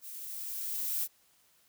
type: noise with level ramp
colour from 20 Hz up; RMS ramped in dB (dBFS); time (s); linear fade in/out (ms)
violet; -45 to -31; 0.01-1.08; 50
effects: white hiss -67 dBFS RMS until 1.68 s